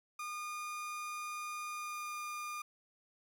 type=tone with pitch glide; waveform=30% pulse; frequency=1217 to 1210 Hz; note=D#6 to D#6; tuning=-39 to -49 cents; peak=-37 dBFS; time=0.19-2.62 s; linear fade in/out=5 ms; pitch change=-10 cents; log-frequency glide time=1.68-2.22 s; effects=none